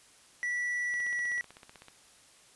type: tone with pitch glide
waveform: triangle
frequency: 1953 to 1940.6 Hz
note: B6 to B6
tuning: -20 to -31 cents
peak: -28 dBFS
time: 0.43-1.41 s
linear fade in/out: 0 ms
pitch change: -11 cents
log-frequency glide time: 0.87-1.16 s
type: click train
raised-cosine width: 0.3 ms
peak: -33 dBFS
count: 16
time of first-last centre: 0.94-1.883 s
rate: 15.9 Hz
effects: white hiss -59 dBFS RMS until 2.55 s + resampled to 24000 Hz